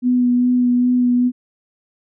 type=tone with vibrato; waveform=sine; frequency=246.9 Hz; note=B3; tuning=in tune; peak=-12 dBFS; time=0.02-1.32 s; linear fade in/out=50 ms; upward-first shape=sine; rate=2.5 Hz; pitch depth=15 cents each way; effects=none